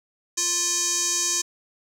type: tone with band-pass filter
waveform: square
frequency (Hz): 349.2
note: F4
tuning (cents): 0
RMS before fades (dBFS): -24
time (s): 0.37-1.42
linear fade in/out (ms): 10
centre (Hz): 6500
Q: 4.6
effects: 9-bit